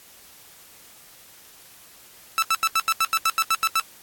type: tone bursts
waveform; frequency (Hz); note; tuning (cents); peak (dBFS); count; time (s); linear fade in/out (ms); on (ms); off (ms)
sawtooth; 1318.5; E6; 0; -14; 12; 2.38-3.798; 0; 43; 82
effects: white hiss -49 dBFS RMS until 4.02 s + AAC 64 kbps